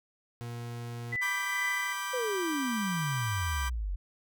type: tone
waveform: 40% pulse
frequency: 118.7 Hz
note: A#2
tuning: 32 cents sharp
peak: -36 dBFS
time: 0.41-1.16 s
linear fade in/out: 0 ms
type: tone with tremolo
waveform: sine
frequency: 1993 Hz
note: B6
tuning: 15 cents sharp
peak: -28 dBFS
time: 1.12-1.93 s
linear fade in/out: 10 ms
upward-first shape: triangle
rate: 2.3 Hz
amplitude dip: 50%
type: chord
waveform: 30% pulse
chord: G major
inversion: first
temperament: just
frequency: 980 / 1176 / 1568 Hz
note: B5 / D6 / G6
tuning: -14 / +2 / 0 cents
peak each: -35 dBFS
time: 1.21-3.7 s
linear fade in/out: 20 ms
type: exponential sweep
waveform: sine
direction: down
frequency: 523.3 to 43.65 Hz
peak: -30 dBFS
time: 2.13-3.96 s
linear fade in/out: 10 ms
effects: none